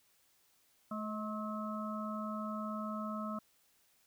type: harmonic tone with a mistuned harmonic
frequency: 215.4 Hz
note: A3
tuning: 37 cents flat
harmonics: 1 / 3 / 5 / 6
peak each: -39 / -45 / -46 / -43 dBFS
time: 0.91-3.39 s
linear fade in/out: 5 ms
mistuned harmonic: 3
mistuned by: -32 cents
effects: white hiss -71 dBFS RMS until 4.06 s